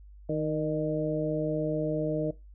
harmonic tone with a mistuned harmonic, 155.56 Hz, D#3, in tune, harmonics 1 / 2 / 3 / 4, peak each -32 / -32 / -32 / -32 dBFS, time 0.29-2.31 s, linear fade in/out 5 ms, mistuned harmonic 4, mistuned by -33 cents, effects noise-tail reverb RT60 0.2 s tail -18 dB re dry + added 50 Hz sine -47 dBFS peak until 2.54 s

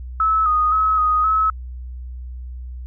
sine tone with pitch steps, 1300 / 1241 / 1284 / 1248 / 1291 Hz, E6 / D#6 / E6 / D#6 / E6, -24 / -5 / -46 / +5 / -37 cents, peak -14 dBFS, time 0.2-1.5 s, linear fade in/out 2 ms, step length 260 ms, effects added 62 Hz sine -29 dBFS peak until 2.86 s

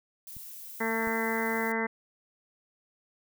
violet noise, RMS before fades -44 dBFS, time 0.27-1.72 s, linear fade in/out 2 ms
clicks, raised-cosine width 5 ms, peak -35 / -33 dBFS, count 2, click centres 0.367 / 1.073 s
harmonic tone, 225.2 Hz, A3, 40 cents sharp, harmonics 1 / 2 / 3 / 4 / 5 / 6 / 7 / 8 / 9, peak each -33 / -33 / -40 / -35 / -41 / -42 / -38 / -38 / -34 dBFS, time 0.8-1.87 s, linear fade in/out 10 ms
effects none

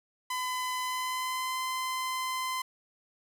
sawtooth tone with pitch glide, 1011 to 1030.5 Hz, B5 to C6, +40 to -27 cents, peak -27 dBFS, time 0.3-2.62 s, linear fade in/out 5 ms, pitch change +33 cents, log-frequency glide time 0.78-1.6 s, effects none

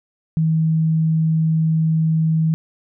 sine tone, 160 Hz, D#3, 49 cents sharp, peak -14 dBFS, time 0.37-2.54 s, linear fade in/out 0 ms, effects none

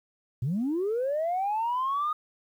sine linear sweep, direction up, 111.2 to 1244.5 Hz, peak -24 dBFS, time 0.42-2.13 s, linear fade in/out 5 ms, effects tanh soft clip ceiling -22 dBFS + 10-bit

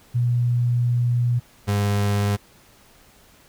sine / 35% pulse tone pair in turn, 121.1 / 101.83 Hz, B2 / G#2, -34 / -34 cents, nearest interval minor third, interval 300 cents, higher first, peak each -17 / -17 dBFS, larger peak neither, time 0.14-1.4 / 1.67-2.37 s, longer first, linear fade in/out 20 ms, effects pink hiss -53 dBFS RMS until 3.48 s

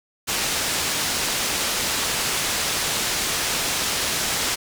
white low-pass noise, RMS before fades -24 dBFS, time 0.27-4.56 s, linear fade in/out 20 ms, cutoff 7600 Hz, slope 12 dB/octave, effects none

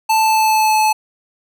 square tone with pitch glide, 880 to 864.4 Hz, A5 to A5, 0 to -31 cents, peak -12 dBFS, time 0.09-0.93 s, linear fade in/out 10 ms, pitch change -31 cents, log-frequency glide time 0.19-0.77 s, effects none

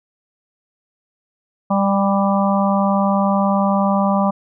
harmonic tone with a mistuned harmonic, 197.8 Hz, G3, 16 cents sharp, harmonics 1 / 3 / 4 / 5 / 6, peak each -16 / -21 / -22 / -23 / -24 dBFS, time 1.7-4.31 s, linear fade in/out 10 ms, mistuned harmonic 6, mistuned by -16 cents, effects none

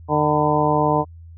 harmonic tone with a mistuned harmonic, 150.7 Hz, D3, 45 cents sharp, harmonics 1 / 2 / 3 / 4 / 5 / 6 / 7, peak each -23 / -23 / -23 / -23 / -23 / -23 / -23 dBFS, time 0.08-1.05 s, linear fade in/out 50 ms, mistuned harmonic 7, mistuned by -87 cents, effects added 83 Hz sine -38 dBFS peak until 1.37 s

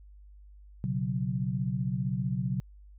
sine chord, B suspended second, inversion none, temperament just, 123.47 / 138.9 / 185.21 Hz, B2 / C#3 / F#3, 0 / +4 / +2 cents, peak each -32 / -32 / -32 dBFS, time 0.84-2.6 s, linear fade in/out 0 ms, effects added 50 Hz sine -49 dBFS peak until 2.98 s

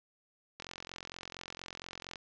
click train, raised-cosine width 0.2 ms, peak -25 dBFS, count 70, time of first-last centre 0.6-2.158 s, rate 44.3 Hz, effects resampled to 16000 Hz + 9-bit

